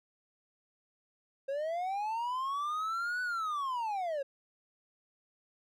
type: linear two-way sweep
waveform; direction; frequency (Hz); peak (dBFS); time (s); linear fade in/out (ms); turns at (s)
triangle; up then down; 533 to 1498 to 533; -30; 1.48-4.23; 10; 3.22
effects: none